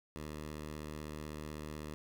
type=tone; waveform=10% pulse; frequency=76 Hz; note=D#2; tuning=40 cents flat; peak=-34 dBFS; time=0.16-1.94 s; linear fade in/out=0 ms; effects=none